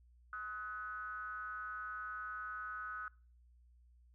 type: ring-modulated tone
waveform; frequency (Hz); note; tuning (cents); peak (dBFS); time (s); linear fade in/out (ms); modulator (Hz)
triangle; 110; A2; 0; -36; 0.33-3.08; 0; 1380
effects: noise-tail reverb RT60 0.4 s tail -23 dB re dry + added 60 Hz sine -62 dBFS peak until 4.14 s